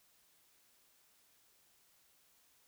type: silence
effects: white hiss -70 dBFS RMS until 2.67 s